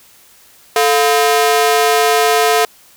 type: ring-modulated tone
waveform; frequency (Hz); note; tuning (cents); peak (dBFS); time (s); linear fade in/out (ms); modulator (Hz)
sawtooth; 572; D5; -46; -3; 0.76-2.65; 2; 132
effects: white hiss -46 dBFS RMS until 2.96 s